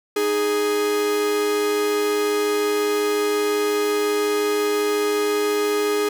45% pulse tone pair together, 309.7 / 415.3 Hz, D#4 / G#4, -8 / 0 cents, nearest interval perfect fourth, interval 508 cents, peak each -28 / -19 dBFS, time 0.16-6.09 s, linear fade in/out 5 ms, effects none

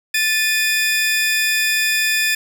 sawtooth tone pair together, 1756 / 2467 Hz, A6 / D#7, -4 / -15 cents, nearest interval tritone, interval 589 cents, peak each -15 dBFS, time 0.14-2.35 s, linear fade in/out 5 ms, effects none

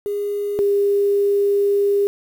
sine tone pair in turn, 408.8 / 403.2 Hz, G#4 / G4, -27 / +49 cents, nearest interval unison, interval 24 cents, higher first, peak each -20 / -14 dBFS, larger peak second, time 0.06-0.59 / 0.59-2.07 s, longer second, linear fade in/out 0 ms, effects 7-bit

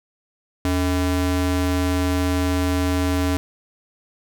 square ring-modulated tone, 180.2 Hz, F#3, 45 cents flat, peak -16 dBFS, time 0.65-3.37 s, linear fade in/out 0 ms, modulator 99.3 Hz, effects none

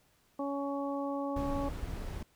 harmonic tone, 280 Hz, C#4, 18 cents sharp, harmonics 1 / 2 / 3 / 4, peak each -35 / -37 / -41 / -42 dBFS, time 0.39-1.69 s, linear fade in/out 5 ms
brown noise, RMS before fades -38 dBFS, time 1.36-2.23 s, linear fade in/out 5 ms
effects pink hiss -69 dBFS RMS until 2.35 s

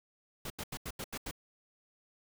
pink noise bursts, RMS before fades -40 dBFS, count 7, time 0.45-1.312 s, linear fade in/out 5 ms, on 52 ms, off 83 ms, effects none

